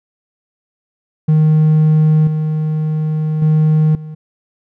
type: tone with level steps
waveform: triangle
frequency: 155.2 Hz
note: D#3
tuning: 4 cents flat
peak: -5 / -12 / -6 / -24 dBFS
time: 1.28-4.15 s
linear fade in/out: 10 ms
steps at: 2.27 / 3.42 / 3.95 s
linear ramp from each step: 2 ms
effects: tanh soft clip ceiling -1 dBFS